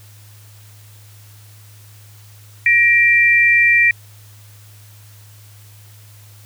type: tone pair together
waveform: sine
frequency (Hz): 1894 / 2360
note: A#6 / D7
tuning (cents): +27 / +8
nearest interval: major third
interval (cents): 381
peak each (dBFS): -12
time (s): 2.66-3.91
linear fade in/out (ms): 2
effects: added 104 Hz sine -41 dBFS peak until 6.45 s + white hiss -48 dBFS RMS until 6.45 s